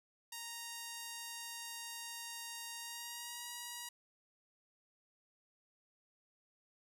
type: tone with pitch glide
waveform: 5% pulse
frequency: 932.3 to 958.5 Hz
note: A#5 to A#5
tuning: 0 to +48 cents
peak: -32 dBFS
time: 0.32-3.89 s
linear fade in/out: 5 ms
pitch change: +48 cents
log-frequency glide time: 2.79-3.49 s
effects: none